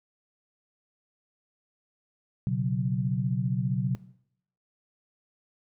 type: chord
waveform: sine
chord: B suspended second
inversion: none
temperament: equal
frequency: 123.47 / 138.59 / 185 Hz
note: B2 / C#3 / F#3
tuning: 0 / 0 / 0 cents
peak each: -29 dBFS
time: 2.47-3.95 s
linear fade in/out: 0 ms
effects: noise-tail reverb RT60 0.7 s tail -18 dB re dry